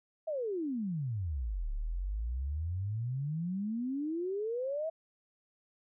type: exponential two-way sweep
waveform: sine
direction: down then up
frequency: 659.3 to 34.65 to 659.3 Hz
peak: -32 dBFS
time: 0.27-4.9 s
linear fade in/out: 10 ms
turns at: 1.71 s
effects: none